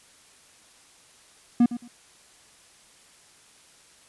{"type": "tone with echo", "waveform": "triangle", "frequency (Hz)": 240, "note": "B3", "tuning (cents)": -49, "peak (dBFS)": -12, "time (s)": [1.6, 1.66], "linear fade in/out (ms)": 5, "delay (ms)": 110, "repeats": 2, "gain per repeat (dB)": -14, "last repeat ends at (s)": 1.88, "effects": ["white hiss -55 dBFS RMS until 4.08 s", "resampled to 24000 Hz"]}